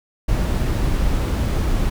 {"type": "noise", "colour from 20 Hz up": "brown", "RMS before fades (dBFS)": -19, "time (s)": [0.28, 1.9], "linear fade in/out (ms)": 10, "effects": []}